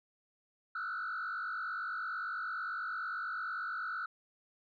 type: tone with frequency modulation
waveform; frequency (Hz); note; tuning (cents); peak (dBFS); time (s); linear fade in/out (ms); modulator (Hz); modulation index
sine; 1401; F6; +5; -34; 0.75-4.06; 5; 48.9; 2.2
effects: tanh soft clip ceiling -33 dBFS